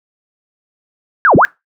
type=linear two-way sweep; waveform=sine; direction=down then up; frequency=1702 to 110 to 1702 Hz; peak=-5 dBFS; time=1.25-1.45 s; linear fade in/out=0 ms; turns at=1.36 s; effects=noise-tail reverb RT60 0.2 s tail -23 dB re dry